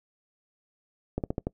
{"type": "slowing click train", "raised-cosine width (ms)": 2, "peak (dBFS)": -15, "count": 5, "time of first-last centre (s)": [1.18, 1.47], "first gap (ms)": 58, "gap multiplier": 1.15, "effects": ["noise-tail reverb RT60 0.1 s tail -23 dB re dry"]}